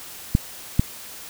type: clicks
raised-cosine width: 5 ms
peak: -3 dBFS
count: 2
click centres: 0.351 / 0.795 s
effects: white hiss -39 dBFS RMS until 1.29 s